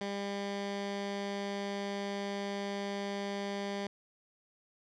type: tone with low-pass filter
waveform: 15% pulse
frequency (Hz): 200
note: G3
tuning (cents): +35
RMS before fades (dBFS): -37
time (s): 0.01-3.87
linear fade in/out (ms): 2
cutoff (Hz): 4700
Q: 1.1
effects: none